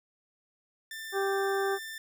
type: tone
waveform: sawtooth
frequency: 1782 Hz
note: A6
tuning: 22 cents sharp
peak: -35 dBFS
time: 0.91-1.98 s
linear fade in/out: 2 ms
type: harmonic tone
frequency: 392 Hz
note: G4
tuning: in tune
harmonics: 1 / 2 / 3 / 4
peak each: -28 / -34 / -37 / -36 dBFS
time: 1.12-1.79 s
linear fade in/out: 50 ms
effects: none